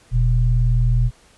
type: tone pair together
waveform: sine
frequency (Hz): 40.23 / 120.7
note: E1 / B2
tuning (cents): -41 / -39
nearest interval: octave + perfect fifth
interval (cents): 1902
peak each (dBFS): -16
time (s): 0.11-1.11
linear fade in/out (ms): 50
effects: pink hiss -52 dBFS RMS until 1.37 s + resampled to 24000 Hz